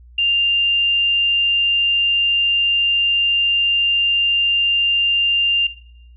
sine tone, 2794 Hz, F7, in tune, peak -14 dBFS, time 0.18-5.67 s, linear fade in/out 5 ms, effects noise-tail reverb RT60 0.8 s tail -17 dB re dry + added 60 Hz sine -41 dBFS peak until 6.16 s

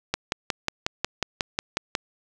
click train, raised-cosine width 0.2 ms, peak -6 dBFS, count 11, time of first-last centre 0.14-1.952 s, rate 5.52 Hz, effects none

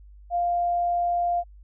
sine tone, 698.5 Hz, F5, in tune, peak -21 dBFS, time 0.3-1.44 s, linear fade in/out 50 ms, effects added 50 Hz sine -45 dBFS peak until 1.63 s

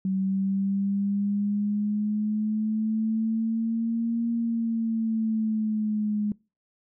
sine linear two-way sweep, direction up then down, 189.9 to 233.1 to 207.9 Hz, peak -23 dBFS, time 0.05-6.32 s, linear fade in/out 2 ms, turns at 4.3 s, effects noise-tail reverb RT60 0.3 s tail -24 dB re dry

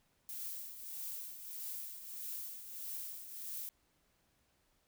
violet noise with tremolo, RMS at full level -42 dBFS, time 0.29-3.69 s, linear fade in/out 0 ms, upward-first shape triangle, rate 1.6 Hz, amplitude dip 65%, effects pink hiss -75 dBFS RMS until 4.87 s

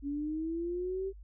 sine linear sweep, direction up, 278.2 to 392 Hz, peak -32 dBFS, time 0.02-1.13 s, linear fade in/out 50 ms, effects added 50 Hz sine -47 dBFS peak until 1.23 s

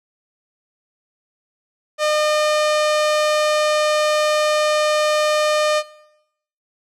sawtooth tone, 607 Hz, D#5, 43 cents flat, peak -12 dBFS, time 1.98-5.83 s, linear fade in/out 50 ms, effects noise-tail reverb RT60 0.8 s tail -18 dB re dry + low-pass 8000 Hz 12 dB/octave

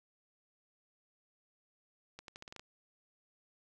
accelerating click train, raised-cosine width 0.2 ms, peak -30 dBFS, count 8, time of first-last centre 2.19-2.595 s, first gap 92 ms, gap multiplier 0.84, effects none

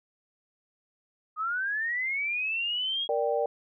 sine linear sweep, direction up, 1230 to 3322 Hz, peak -27 dBFS, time 1.36-3.08 s, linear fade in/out 50 ms
sine chord, G minor, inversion first, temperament equal, 466.2 / 587.3 / 784 Hz, Bb4 / D5 / G5, 0 / 0 / 0 cents, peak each -28 / -28 / -31 dBFS, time 3.09-3.46 s, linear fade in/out 2 ms
effects none

